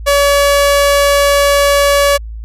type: tone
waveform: sawtooth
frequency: 568 Hz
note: C#5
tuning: 42 cents sharp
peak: -4 dBFS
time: 0.06-2.18 s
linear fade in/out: 20 ms
effects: added 55 Hz sine -23 dBFS peak until 2.44 s + resampled to 32000 Hz